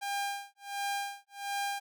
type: tone with tremolo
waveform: sawtooth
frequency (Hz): 802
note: G5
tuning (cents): +39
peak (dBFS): -27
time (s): 0.01-1.8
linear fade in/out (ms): 20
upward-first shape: sine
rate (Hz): 1.4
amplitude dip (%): 100
effects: none